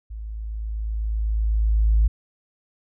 sine tone with level ramp, 54 Hz, A1, 32 cents flat, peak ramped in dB -31 to -12 dBFS, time 0.1-2.08 s, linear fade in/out 10 ms, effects tanh soft clip ceiling -10 dBFS

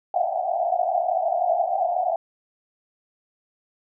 white band-pass noise, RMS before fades -23 dBFS, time 0.14-2.16 s, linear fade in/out 2 ms, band 660 to 750 Hz, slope 96 dB/octave, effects none

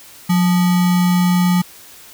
sine tone with sample-and-hold, 179.2 Hz, F3, 45 cents sharp, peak -11 dBFS, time 0.29-1.62 s, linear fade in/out 10 ms, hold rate 1050 Hz, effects white hiss -41 dBFS RMS until 2.13 s

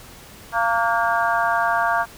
harmonic tone with a mistuned harmonic, 230 Hz, A#3, 23 cents flat, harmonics 3 / 4 / 5 / 6 / 7, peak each -22 / -23 / -24 / -25 / -25 dBFS, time 0.52-2.06 s, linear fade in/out 50 ms, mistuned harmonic 6, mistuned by +48 cents, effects pink hiss -43 dBFS RMS until 2.17 s

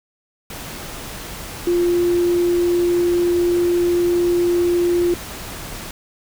sine tone in noise, 349.2 Hz, F4, in tune, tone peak -14 dBFS, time 1.67-5.14 s, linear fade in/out 2 ms, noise pink, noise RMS -32 dBFS, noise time 0.5-5.91 s, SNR +15 dB, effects none

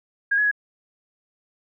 sine tone with pitch steps, 1629 / 1688 / 1672 Hz, G#6 / G#6 / G#6, -34 / +28 / +11 cents, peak -17 dBFS, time 0.31-0.514 s, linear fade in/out 10 ms, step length 68 ms, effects none

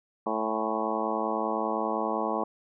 harmonic tone with a mistuned harmonic, 110 Hz, A2, in tune, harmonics 2 / 3 / 4 / 5 / 6 / 7 / 8 / 9 / 10, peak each -35 / -35 / -35 / -35 / -35 / -35 / -35 / -35 / -35 dBFS, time 0.26-2.44 s, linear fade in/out 5 ms, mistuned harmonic 8, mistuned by -49 cents, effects none

